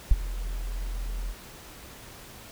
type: tone with ADSR envelope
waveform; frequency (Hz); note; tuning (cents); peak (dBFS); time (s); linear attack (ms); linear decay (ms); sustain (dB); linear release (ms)
sine; 42.18; E1; +41; -10; 0.11-1.35; 5; 29; -19; 47
effects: pink hiss -46 dBFS RMS until 2.51 s